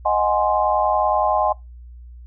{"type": "chord", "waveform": "sine", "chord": "Ab dominant seventh", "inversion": "second", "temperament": "equal", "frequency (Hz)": [622.3, 740, 830.6, 1046.5], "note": ["Eb5", "Gb5", "Ab5", "C6"], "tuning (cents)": [0, 0, 0, 0], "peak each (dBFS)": [-21, -22, -20, -22], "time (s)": [0.05, 1.53], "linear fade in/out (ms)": 10, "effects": ["noise-tail reverb RT60 0.2 s tail -23 dB re dry", "added 60 Hz sine -37 dBFS peak until 2.26 s"]}